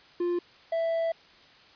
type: tone pair in turn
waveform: triangle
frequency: 350 / 660.7 Hz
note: F4 / E5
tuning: +4 / +4 cents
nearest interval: major seventh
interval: 1100 cents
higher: second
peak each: -23 / -23 dBFS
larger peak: neither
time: 0.2-0.39 / 0.72-1.12 s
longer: second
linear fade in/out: 5 ms
effects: white hiss -55 dBFS RMS until 1.75 s + resampled to 11025 Hz